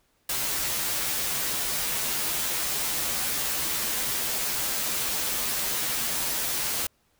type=noise with comb filter; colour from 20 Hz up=white; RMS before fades=-28 dBFS; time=0.29-6.87 s; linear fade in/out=5 ms; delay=11 ms; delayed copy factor=-0.85; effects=pink hiss -68 dBFS RMS until 7.19 s